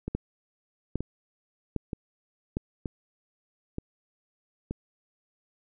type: two click trains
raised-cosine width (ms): 3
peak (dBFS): -15 / -19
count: 4 / 6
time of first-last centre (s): 0.15-2.569 / 0.08-4.71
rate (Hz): 1.24 / 1.08
effects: none